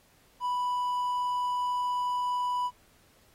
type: tone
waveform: triangle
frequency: 987.8 Hz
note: B5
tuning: in tune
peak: -25 dBFS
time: 0.4-2.71 s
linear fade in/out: 50 ms
effects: pink hiss -63 dBFS RMS until 3.34 s + AAC 48 kbps